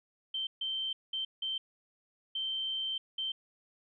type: tone bursts at uneven times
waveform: sine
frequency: 3118 Hz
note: G7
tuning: 10 cents flat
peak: -32 dBFS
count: 6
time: 0.34-0.47 / 0.61-0.93 / 1.13-1.25 / 1.42-1.58 / 2.35-2.98 / 3.18-3.32 s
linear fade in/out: 5 ms
effects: none